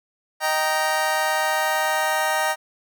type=chord; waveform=25% pulse; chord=Eb major; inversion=none; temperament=just; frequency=622.3 / 777.8 / 933.4 Hz; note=Eb5 / G5 / Bb5; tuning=0 / -14 / +2 cents; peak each=-21 dBFS; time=0.4-2.56 s; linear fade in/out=50 ms; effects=none